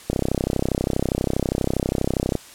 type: click train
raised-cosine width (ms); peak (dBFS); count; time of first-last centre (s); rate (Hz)
2; -7; 74; 0.1-2.353; 32.4
effects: white hiss -44 dBFS RMS until 2.54 s + low-pass 11000 Hz 12 dB/octave